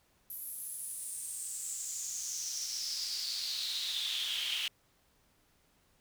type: noise with high-pass filter sweep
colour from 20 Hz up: brown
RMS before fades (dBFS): -38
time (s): 0.3-4.68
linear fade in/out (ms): 2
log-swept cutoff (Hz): 12000 to 2900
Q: 6.1
effects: pink hiss -70 dBFS RMS until 6 s